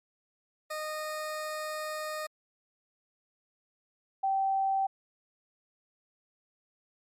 20% pulse / sine tone pair in turn, 616 / 776.1 Hz, D#5 / G5, -17 / -18 cents, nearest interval major third, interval 399 cents, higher second, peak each -29 / -25 dBFS, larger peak second, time 0.7-2.27 / 4.23-4.87 s, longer first, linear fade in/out 10 ms, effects MP3 64 kbps

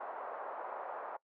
pink band-pass noise, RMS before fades -43 dBFS, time 0-1.17 s, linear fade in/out 10 ms, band 560 to 1200 Hz, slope 24 dB/octave, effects noise-tail reverb RT60 0.1 s tail -22 dB re dry

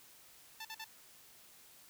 10% pulse tone bursts, 884 Hz, A5, 8 cents sharp, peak -35 dBFS, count 3, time 0.6-0.844 s, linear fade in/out 5 ms, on 50 ms, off 47 ms, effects white hiss -60 dBFS RMS until 1.89 s

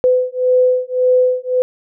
sine beating tone pair, 504 / 505.8 Hz, B4 / B4, +35 / +41 cents, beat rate 1.8 Hz, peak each -14 dBFS, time 0.04-1.62 s, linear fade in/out 0 ms, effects none

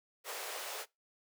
pink high-pass noise, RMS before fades -42 dBFS, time 0.24-0.86 s, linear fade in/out 50 ms, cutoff 420 Hz, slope 48 dB/octave, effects noise-tail reverb RT60 0.2 s tail -22 dB re dry

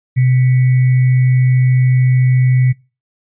sine tone with sample-and-hold, 127.6 Hz, C3, 43 cents flat, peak -8 dBFS, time 0.16-2.73 s, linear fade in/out 20 ms, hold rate 2100 Hz, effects noise-tail reverb RT60 0.3 s tail -23 dB re dry + resampled to 8000 Hz

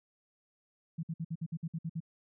sine tone bursts, 163.5 Hz, E3, 14 cents flat, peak -33 dBFS, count 10, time 0.98-2.004 s, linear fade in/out 10 ms, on 52 ms, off 56 ms, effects none

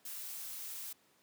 blue noise, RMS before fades -44 dBFS, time 0.05-0.93 s, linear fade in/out 5 ms, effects pink hiss -69 dBFS RMS until 1.22 s + high-pass 200 Hz 12 dB/octave

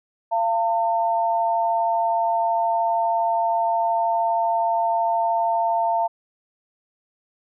sine tone pair together, 686 / 903.2 Hz, F5 / A5, -31 / +45 cents, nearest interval perfect fourth, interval 476 cents, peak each -21 dBFS, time 0.31-6.08 s, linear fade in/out 20 ms, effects none

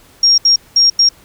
sine tone bursts at uneven times, 5580 Hz, F8, 2 cents flat, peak -6 dBFS, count 4, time 0.23-0.38 / 0.45-0.56 / 0.76-0.9 / 0.99-1.09 s, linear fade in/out 5 ms, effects pink hiss -46 dBFS RMS until 1.24 s

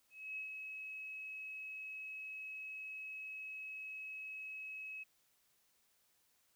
sine tone with ADSR envelope, 2567 Hz, E7, 47 cents flat, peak -40 dBFS, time 0.1-5.04 s, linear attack 270 ms, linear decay 110 ms, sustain -4 dB, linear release 15 ms, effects white hiss -75 dBFS RMS until 6.55 s

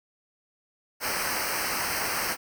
pink noise with comb filter, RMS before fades -29 dBFS, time 1-2.37 s, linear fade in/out 50 ms, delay 0.28 ms, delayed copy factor -0.9, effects none

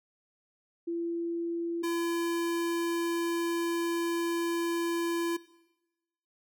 sine / square tone pair in turn, 338.6 / 338.6 Hz, E4 / E4, +46 / +46 cents, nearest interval unison, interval 0 cents, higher neither, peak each -30 / -29 dBFS, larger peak second, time 0.87-1.83 / 1.83-5.37 s, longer second, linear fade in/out 10 ms, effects noise-tail reverb RT60 1.0 s tail -19 dB re dry

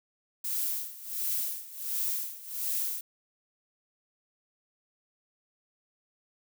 violet noise with tremolo, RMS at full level -30 dBFS, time 0.44-3.01 s, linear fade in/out 5 ms, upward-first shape sine, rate 1.4 Hz, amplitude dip 85%, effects none

